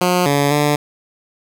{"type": "tone with pitch steps", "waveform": "10% pulse", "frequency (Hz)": [179.6, 142.6, 147.2], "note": ["F3", "C#3", "D3"], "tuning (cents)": [49, 49, 4], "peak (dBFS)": -5, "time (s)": [0.01, 0.76], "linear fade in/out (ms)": 5, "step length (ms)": 250, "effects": []}